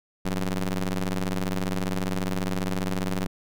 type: ring-modulated tone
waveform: sawtooth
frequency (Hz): 94.8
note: F#2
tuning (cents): +43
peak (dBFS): -18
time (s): 0.25-3.27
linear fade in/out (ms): 5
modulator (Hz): 84.8
effects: none